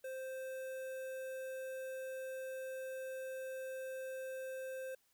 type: tone with notch filter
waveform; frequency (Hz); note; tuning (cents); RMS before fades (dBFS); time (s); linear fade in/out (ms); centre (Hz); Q
square; 523.3; C5; 0; -44; 0.04-4.95; 5; 4500; 0.79
effects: white hiss -75 dBFS RMS until 5.13 s